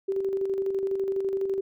sine tone with tremolo, 388.7 Hz, G4, 15 cents flat, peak -23 dBFS, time 0.08-1.61 s, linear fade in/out 10 ms, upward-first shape square, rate 12 Hz, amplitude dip 40%, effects none

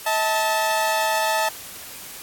sawtooth tone pair together, 640.7 / 880 Hz, E5 / A5, -49 / 0 cents, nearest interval perfect fourth, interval 549 cents, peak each -20 / -17 dBFS, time 0.06-1.49 s, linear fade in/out 5 ms, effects white hiss -38 dBFS RMS until 2.22 s + AAC 64 kbps

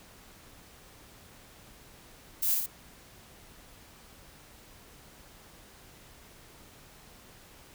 violet noise with echo, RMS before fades -28 dBFS, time 2.42-2.55 s, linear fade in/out 10 ms, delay 57 ms, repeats 2, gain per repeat -3 dB, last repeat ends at 2.664 s, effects pink hiss -54 dBFS RMS until 7.74 s

